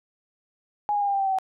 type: tone with pitch steps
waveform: sine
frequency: 830.6 / 820.1 / 809.8 / 799.5 / 789.4 / 779.5 / 769.6 / 759.9 Hz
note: G#5 / G#5 / G#5 / G5 / G5 / G5 / G5 / F#5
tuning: 0 / -22 / -44 / +34 / +12 / -10 / -32 / +46 cents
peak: -21 dBFS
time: 0.89-1.386 s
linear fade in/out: 0 ms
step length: 62 ms
effects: none